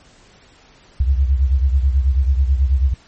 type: beating tone pair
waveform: sine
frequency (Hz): 65.4 / 74.6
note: C2 / D2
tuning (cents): 0 / +28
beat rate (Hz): 9.2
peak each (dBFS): -13 / -19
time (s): 1-2.94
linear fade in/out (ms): 5
effects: pink hiss -49 dBFS RMS until 3.07 s + MP3 32 kbps